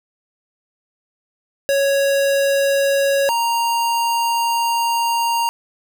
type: tone pair in turn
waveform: square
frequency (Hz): 554.4 / 932.4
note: C#5 / A#5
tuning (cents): 0 / 0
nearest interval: major sixth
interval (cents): 900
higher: second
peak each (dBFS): -15 / -17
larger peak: first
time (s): 1.69-3.29 / 3.29-5.49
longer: second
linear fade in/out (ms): 0
effects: none